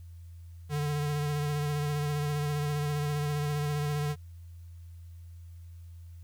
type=tone with vibrato; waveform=square; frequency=147.5 Hz; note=D3; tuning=8 cents sharp; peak=-29 dBFS; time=0.69-4.16 s; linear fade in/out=50 ms; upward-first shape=sine; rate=15 Hz; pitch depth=26 cents each way; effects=added 85 Hz sine -44 dBFS peak until 6.23 s + white hiss -69 dBFS RMS until 6.23 s